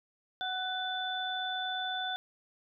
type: tone cluster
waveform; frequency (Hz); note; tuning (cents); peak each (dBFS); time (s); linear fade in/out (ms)
sine; 743 / 1495 / 3506; F#5 / F#6 / A7; +7 / +17 / -7; -36 / -38 / -36; 0.41-2.16; 0
effects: none